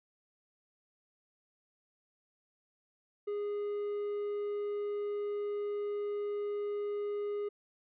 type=tone; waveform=triangle; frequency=411.8 Hz; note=G#4; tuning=15 cents flat; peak=-31 dBFS; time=3.27-7.49 s; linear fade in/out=10 ms; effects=resampled to 8000 Hz